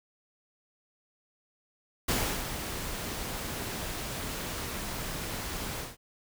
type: noise with ADSR envelope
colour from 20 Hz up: pink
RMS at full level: -27 dBFS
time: 2.08-5.97 s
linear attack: 10 ms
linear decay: 340 ms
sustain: -9 dB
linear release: 180 ms
effects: none